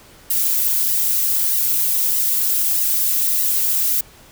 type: noise with flanger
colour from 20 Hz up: violet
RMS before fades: -18 dBFS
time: 0.3-4.01 s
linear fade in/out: 5 ms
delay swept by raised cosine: 1 to 5.4 ms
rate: 1.6 Hz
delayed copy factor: +0.9
effects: pink hiss -46 dBFS RMS until 4.31 s